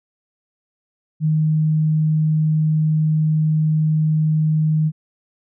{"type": "tone", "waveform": "sine", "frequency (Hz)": 155.56, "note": "D#3", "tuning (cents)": 0, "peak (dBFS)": -14, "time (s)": [1.2, 4.92], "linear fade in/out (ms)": 50, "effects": []}